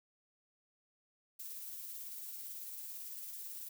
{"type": "noise with tremolo", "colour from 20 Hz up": "violet", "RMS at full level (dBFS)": -45, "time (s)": [1.39, 3.69], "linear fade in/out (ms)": 10, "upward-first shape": "sine", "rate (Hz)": 18, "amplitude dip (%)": 25, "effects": []}